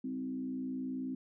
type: tone with frequency modulation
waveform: sine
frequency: 260.2 Hz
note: C4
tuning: 9 cents flat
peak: -35 dBFS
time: 0.04-1.15 s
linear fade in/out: 5 ms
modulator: 59.4 Hz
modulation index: 0.69
effects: none